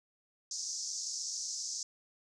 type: band-pass noise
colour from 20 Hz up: white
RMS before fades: -39 dBFS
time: 0.51-1.83 s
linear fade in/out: 2 ms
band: 5100 to 6700 Hz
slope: 48 dB/octave
effects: none